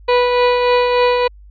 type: tone with tremolo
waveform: 30% pulse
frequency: 491.3 Hz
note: B4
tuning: 9 cents flat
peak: -7 dBFS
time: 0.08-1.28 s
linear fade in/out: 10 ms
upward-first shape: triangle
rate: 3.4 Hz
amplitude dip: 40%
effects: added 50 Hz sine -38 dBFS peak until 1.5 s + resampled to 11025 Hz